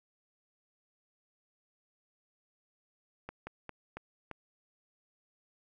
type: slowing click train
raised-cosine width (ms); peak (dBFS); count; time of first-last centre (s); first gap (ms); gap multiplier
0.5; -26; 5; 3.29-4.313; 180; 1.24
effects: none